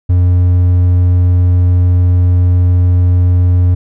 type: tone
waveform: triangle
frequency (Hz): 89.3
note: F2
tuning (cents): +39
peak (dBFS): -4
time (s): 0.09-3.75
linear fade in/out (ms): 10
effects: none